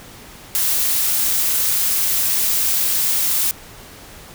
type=noise; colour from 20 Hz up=blue; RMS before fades=-18 dBFS; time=0.55-3.51 s; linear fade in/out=0 ms; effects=pink hiss -40 dBFS RMS until 4.34 s

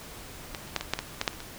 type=clicks; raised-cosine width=0.2 ms; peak=-16 / -29 / -8 / -14 / -7 / -12 / -9 / -6 / -29 / -21 dBFS; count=10; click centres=0.548 / 0.677 / 0.763 / 0.81 / 0.936 / 0.99 / 1.214 / 1.278 / 1.331 / 1.404 s; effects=pink hiss -44 dBFS RMS until 1.58 s

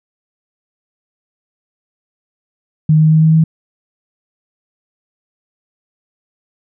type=tone with pitch steps; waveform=sine; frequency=155.3 / 156.47 / 157.65 / 158.84 / 160.04 Hz; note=D#3 / D#3 / D#3 / D#3 / D#3; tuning=-3 / +10 / +23 / +36 / +49 cents; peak=-6 dBFS; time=2.89-3.44 s; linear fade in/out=5 ms; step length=110 ms; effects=none

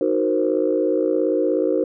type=chord; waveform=sine; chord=C half-diminished seventh; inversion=first; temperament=equal; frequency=311.1 / 370 / 466.2 / 523.3 Hz; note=Eb4 / Gb4 / Bb4 / C5; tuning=0 / 0 / 0 / 0 cents; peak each=-22 dBFS; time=0.01-1.84 s; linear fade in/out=2 ms; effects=tanh soft clip ceiling -7 dBFS

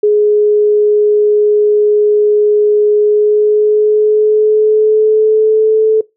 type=tone with pitch glide; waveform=sine; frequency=419 to 436.8 Hz; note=G#4 to A4; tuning=+15 to -13 cents; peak=-6 dBFS; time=0.03-6.01 s; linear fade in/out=5 ms; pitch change=+72 cents; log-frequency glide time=2.98-5.81 s; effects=noise-tail reverb RT60 0.2 s tail -21 dB re dry

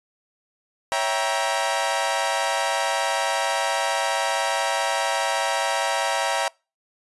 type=chord; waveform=sawtooth; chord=C# diminished seventh; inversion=none; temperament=equal with one note detuned; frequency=554.4 / 659.3 / 784 / 943.7 Hz; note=C#5 / E5 / G5 / Bb5; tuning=0 / 0 / 0 / +21 cents; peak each=-25 / -23 / -23 / -22 dBFS; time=0.92-6.48 s; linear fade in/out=0 ms; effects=noise-tail reverb RT60 0.3 s tail -26 dB re dry + resampled to 24000 Hz

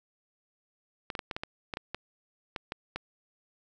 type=clicks; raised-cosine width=0.3 ms; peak=-18 dBFS; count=12; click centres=1.102 / 1.152 / 1.192 / 1.312 / 1.365 / 1.435 / 1.738 / 1.771 / 1.946 / 2.562 / 2.721 / 2.96 s; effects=none

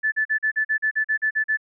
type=tone bursts; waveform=sine; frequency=1744 Hz; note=A6; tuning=16 cents flat; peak=-18 dBFS; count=12; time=0.03-1.573 s; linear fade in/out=20 ms; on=91 ms; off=41 ms; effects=none

